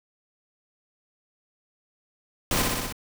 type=noise with echo; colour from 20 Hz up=pink; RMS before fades=-24 dBFS; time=2.51-2.62 s; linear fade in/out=2 ms; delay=61 ms; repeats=5; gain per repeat=-2 dB; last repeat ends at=2.925 s; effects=none